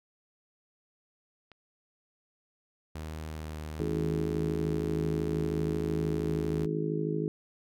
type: click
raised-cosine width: 0.3 ms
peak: -35 dBFS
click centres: 1.517 s
type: tone with vibrato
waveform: sawtooth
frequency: 77.78 Hz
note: D#2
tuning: in tune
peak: -33 dBFS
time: 2.95-6.66 s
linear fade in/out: 5 ms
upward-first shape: triangle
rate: 1.1 Hz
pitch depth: 18 cents each way
type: harmonic tone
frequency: 52.9 Hz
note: G#1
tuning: 33 cents sharp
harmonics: 3 / 4 / 5 / 6 / 7 / 8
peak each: -32 / -41 / -40 / -35 / -38 / -34 dBFS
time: 3.8-7.28 s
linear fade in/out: 0 ms
effects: none